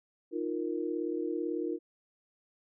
sine chord, Eb suspended second, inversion none, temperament equal, 311.1 / 349.2 / 466.2 Hz, Eb4 / F4 / Bb4, 0 / 0 / 0 cents, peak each -35 / -34 / -37 dBFS, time 0.31-1.79 s, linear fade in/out 50 ms, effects none

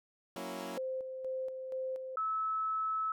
15% pulse chord, F# dominant seventh, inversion none, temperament equal, 185 / 233.1 / 277.2 / 329.6 Hz, F#3 / A#3 / C#4 / E4, 0 / 0 / 0 / 0 cents, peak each -39 dBFS, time 0.36-0.78 s, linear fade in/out 2 ms
sine tone with tremolo, 521 Hz, C5, 7 cents flat, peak -34 dBFS, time 0.77-2.16 s, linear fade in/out 5 ms, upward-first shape square, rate 2.1 Hz, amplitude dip 45%
sine tone, 1300 Hz, E6, 24 cents flat, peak -31 dBFS, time 2.17-3.12 s, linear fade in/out 2 ms
effects none

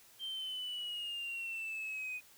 sine exponential sweep, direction down, 3154 to 2483 Hz, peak -36 dBFS, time 0.19-2.21 s, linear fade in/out 50 ms, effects tanh soft clip ceiling -36 dBFS + white hiss -61 dBFS RMS until 2.37 s

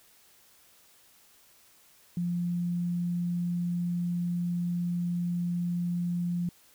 sine tone, 174.61 Hz, F3, in tune, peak -27 dBFS, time 2.17-6.49 s, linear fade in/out 2 ms, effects white hiss -60 dBFS RMS until 6.74 s

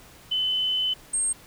sine tone pair in turn, 3028 / 8503 Hz, F#7 / C9, +39 / +27 cents, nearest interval octave + tritone, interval 1788 cents, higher second, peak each -22 dBFS, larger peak neither, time 0.31-0.94 / 1.13-1.33 s, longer first, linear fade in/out 10 ms, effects pink hiss -50 dBFS RMS until 1.46 s

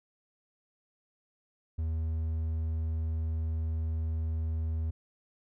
triangle tone, 80 Hz, D#2, 49 cents sharp, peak -27 dBFS, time 1.78-4.91 s, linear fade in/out 10 ms, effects none

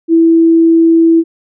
sine tone, 329.6 Hz, E4, in tune, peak -4 dBFS, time 0.08-1.24 s, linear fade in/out 50 ms, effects none

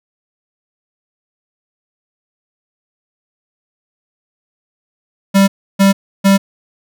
square tone bursts, 196 Hz, G3, in tune, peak -7 dBFS, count 3, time 5.34-6.38 s, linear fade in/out 20 ms, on 140 ms, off 310 ms, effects none

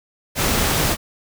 pink noise, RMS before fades -19 dBFS, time 0.35-0.97 s, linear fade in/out 50 ms, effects none

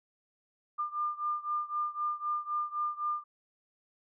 sine beating tone pair, 1200 / 1203.9 Hz, D6 / D6, +37 / +43 cents, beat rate 3.9 Hz, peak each -33 / -35 dBFS, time 0.78-3.24 s, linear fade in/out 20 ms, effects none

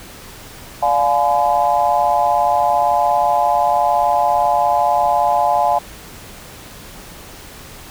sine chord, D diminished seventh, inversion none, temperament just, 587.3 / 704.8 / 845.8 / 1014.9 Hz, D5 / F5 / Ab5 / Cb6, 0 / +16 / +31 / +47 cents, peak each -21 / -16 / -16 / -22 dBFS, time 0.82-5.79 s, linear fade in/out 10 ms, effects pink hiss -37 dBFS RMS until 7.9 s

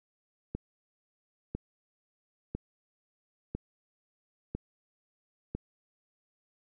click train, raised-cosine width 3 ms, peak -21 dBFS, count 6, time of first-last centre 0.55-5.55 s, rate 1 Hz, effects none

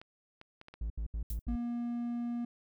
clicks, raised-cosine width 0.3 ms, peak -33 dBFS, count 5, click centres 0.015 / 0.414 / 0.614 / 0.684 / 0.74 s
triangle tone bursts, 55 Hz, A1, in tune, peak -31 dBFS, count 5, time 0.81-1.558 s, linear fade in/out 5 ms, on 92 ms, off 72 ms
violet noise with exponential decay, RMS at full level -40 dBFS, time 1.3-1.42 s, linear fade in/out 2 ms, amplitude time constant 25 ms
triangle tone, 238.1 Hz, A#3, 37 cents sharp, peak -31 dBFS, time 1.48-2.45 s, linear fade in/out 5 ms
effects none

